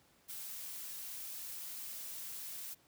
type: noise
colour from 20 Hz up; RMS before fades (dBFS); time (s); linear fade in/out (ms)
blue; -45; 0.28-2.75; 20
effects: pink hiss -68 dBFS RMS until 2.87 s + high-pass 80 Hz 12 dB/octave